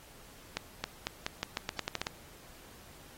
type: accelerating click train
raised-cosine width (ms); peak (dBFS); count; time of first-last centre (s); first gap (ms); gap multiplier
0.2; -14; 12; 0.57-2.069; 270; 0.85
effects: pink hiss -55 dBFS RMS until 3.17 s + AAC 48 kbps